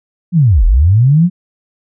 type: linear two-way sweep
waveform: sine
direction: down then up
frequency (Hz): 185 to 36.71 to 185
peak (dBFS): -5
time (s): 0.32-1.3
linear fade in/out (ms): 50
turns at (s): 0.65
effects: none